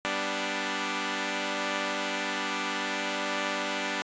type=chord; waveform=5% pulse; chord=G major; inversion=none; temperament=equal; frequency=196 / 246.9 / 293.7 Hz; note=G3 / B3 / D4; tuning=0 / 0 / 0 cents; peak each=-23 / -24 / -20 dBFS; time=0.05-4.02 s; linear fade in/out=0 ms; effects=resampled to 16000 Hz